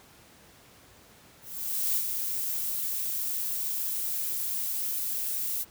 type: noise with ADSR envelope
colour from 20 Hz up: violet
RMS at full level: -26 dBFS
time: 1.41-5.65 s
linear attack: 550 ms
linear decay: 61 ms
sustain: -5 dB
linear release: 33 ms
effects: pink hiss -55 dBFS RMS until 5.7 s + high-pass 60 Hz 12 dB/octave